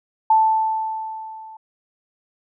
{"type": "tone with level ramp", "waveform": "sine", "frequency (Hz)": 880, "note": "A5", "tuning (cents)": 0, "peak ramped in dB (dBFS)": [-10, -37], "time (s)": [0.3, 1.57], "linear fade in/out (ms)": 5, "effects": []}